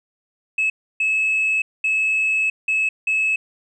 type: tone bursts at uneven times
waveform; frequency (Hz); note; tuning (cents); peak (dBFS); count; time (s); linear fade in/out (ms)
sine; 2591; E7; -30; -15; 5; 0.58-0.7 / 1-1.62 / 1.84-2.5 / 2.68-2.89 / 3.07-3.36; 5
effects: tanh soft clip ceiling -14 dBFS